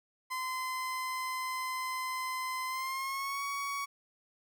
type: tone with pitch glide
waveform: 30% pulse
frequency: 1029 to 1122.1 Hz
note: C6 to C#6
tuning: -29 to +21 cents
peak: -31 dBFS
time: 0.3-3.86 s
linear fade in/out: 20 ms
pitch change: +150 cents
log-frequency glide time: 2.67-3.43 s
effects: none